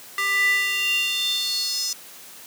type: tone with high-pass filter sweep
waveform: square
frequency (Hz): 396.4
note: G4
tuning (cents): +19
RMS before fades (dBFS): -23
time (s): 0.18-1.93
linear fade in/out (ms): 2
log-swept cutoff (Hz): 1600 to 5600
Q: 6.2
effects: white hiss -43 dBFS RMS until 2.46 s + high-pass 150 Hz 12 dB/octave